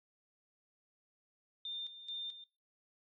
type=tone with tremolo; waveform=sine; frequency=3607 Hz; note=A7; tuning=42 cents sharp; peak=-39 dBFS; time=1.65-2.44 s; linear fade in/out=2 ms; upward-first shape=square; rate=2.3 Hz; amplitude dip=70%; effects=noise-tail reverb RT60 0.3 s tail -20 dB re dry + MP3 32 kbps